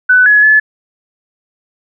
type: tone with pitch steps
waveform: sine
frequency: 1498 / 1691 / 1724 Hz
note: F#6 / G#6 / A6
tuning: +21 / +31 / -36 cents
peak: -4 dBFS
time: 0.09-0.6 s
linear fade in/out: 10 ms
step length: 170 ms
effects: none